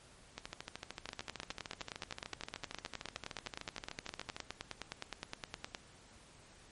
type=two click trains; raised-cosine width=0.2 ms; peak=-22 / -24 dBFS; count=46 / 54; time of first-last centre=1.09-5.748 / 0.38-4.365 s; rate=9.66 / 13.3 Hz; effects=pink hiss -60 dBFS RMS until 6.71 s + MP3 48 kbps